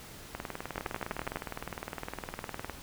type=two click trains; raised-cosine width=0.5 ms; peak=-17 / -21 dBFS; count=8 / 47; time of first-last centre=0.78-1.359 / 0.35-2.697 s; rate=12.1 / 19.6 Hz; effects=pink hiss -48 dBFS RMS until 2.82 s